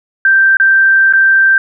sine tone with dropouts, 1568 Hz, G6, in tune, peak -5 dBFS, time 0.25-1.58 s, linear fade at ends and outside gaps 2 ms, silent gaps 0.57-0.599 / 1.126-1.135 s, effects none

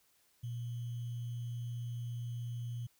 sine tone with sample-and-hold, 119.3 Hz, A#2, 41 cents sharp, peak -37 dBFS, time 0.43-2.87 s, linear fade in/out 10 ms, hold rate 3150 Hz, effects white hiss -71 dBFS RMS until 2.99 s

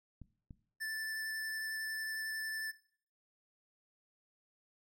clicks, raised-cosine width 5 ms, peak -37 dBFS, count 2, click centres 0.217 / 0.508 s
square tone with vibrato, 1760 Hz, A6, in tune, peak -38 dBFS, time 0.8-2.72 s, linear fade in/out 20 ms, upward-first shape sine, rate 11 Hz, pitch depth 10 cents each way
effects noise-tail reverb RT60 0.5 s tail -17 dB re dry

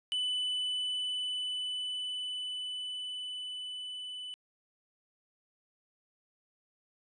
triangle tone with level ramp, 2993 Hz, F#7, 19 cents sharp, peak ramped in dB -28 to -38 dBFS, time 0.12-4.34 s, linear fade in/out 0 ms, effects resampled to 24000 Hz

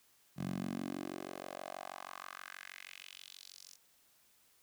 10% pulse tone with high-pass filter sweep, 46.25 Hz, F#1, in tune, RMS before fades -45 dBFS, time 0.36-3.78 s, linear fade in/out 50 ms, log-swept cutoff 150 to 6000 Hz, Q 2.6, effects white hiss -69 dBFS RMS until 4.62 s

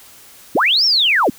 sine linear two-way sweep, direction up then down, 164.81 to 5588 to 164.81 Hz, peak -11 dBFS, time 0.55-1.3 s, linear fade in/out 5 ms, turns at 0.85 s, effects white hiss -43 dBFS RMS until 1.38 s

